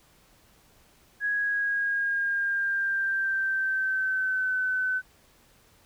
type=tone with pitch glide; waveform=sine; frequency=1661.2 to 1514.6 Hz; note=G#6 to F#6; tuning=0 to +40 cents; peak=-24 dBFS; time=1.2-5.02 s; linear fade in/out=50 ms; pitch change=-160 cents; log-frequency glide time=1.32-4.55 s; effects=pink hiss -60 dBFS RMS until 5.85 s